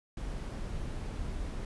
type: noise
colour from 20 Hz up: brown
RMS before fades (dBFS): -37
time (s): 0.17-1.65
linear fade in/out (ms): 2
effects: resampled to 24000 Hz